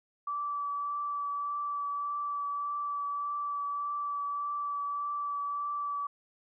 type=tone with vibrato; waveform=sine; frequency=1156 Hz; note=D6; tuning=28 cents flat; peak=-31 dBFS; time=0.27-6.07 s; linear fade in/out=5 ms; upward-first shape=triangle; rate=1.7 Hz; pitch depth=14 cents each way; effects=none